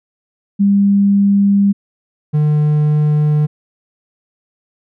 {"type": "tone pair in turn", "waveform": ["sine", "triangle"], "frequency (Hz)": [200, 150.31], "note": ["G3", "D3"], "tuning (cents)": [35, 41], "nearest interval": "perfect fourth", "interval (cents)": 494, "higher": "first", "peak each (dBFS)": -8, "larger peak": "neither", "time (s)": [[0.59, 1.73], [2.33, 3.47]], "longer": "neither", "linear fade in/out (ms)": 20, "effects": []}